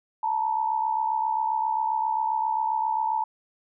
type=tone pair together; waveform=sine; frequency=880 / 947.5 Hz; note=A5 / A#5; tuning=0 / +28 cents; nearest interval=minor second; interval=128 cents; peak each=-24 / -28 dBFS; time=0.23-3.24 s; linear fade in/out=5 ms; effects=none